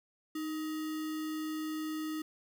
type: tone with sample-and-hold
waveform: sine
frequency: 311.1 Hz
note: D#4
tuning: in tune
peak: -34 dBFS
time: 0.35-2.22 s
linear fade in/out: 5 ms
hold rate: 1575 Hz
effects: none